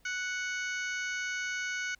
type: harmonic tone with a mistuned harmonic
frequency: 740 Hz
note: F#5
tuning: in tune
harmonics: 2 / 3 / 4 / 5 / 6 / 7 / 8 / 9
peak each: -34 / -38 / -44 / -52 / -49 / -53 / -47 / -46 dBFS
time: 0.05-1.95 s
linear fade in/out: 5 ms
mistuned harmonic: 9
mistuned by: -43 cents
effects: added 50 Hz sine -68 dBFS peak until 1.99 s + pink hiss -68 dBFS RMS until 1.99 s